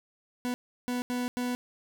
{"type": "tone bursts at uneven times", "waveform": "40% pulse", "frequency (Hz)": 246.9, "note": "B3", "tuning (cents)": 0, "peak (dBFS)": -28, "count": 4, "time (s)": [[0.45, 0.54], [0.88, 1.02], [1.1, 1.28], [1.37, 1.55]], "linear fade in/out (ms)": 0, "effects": []}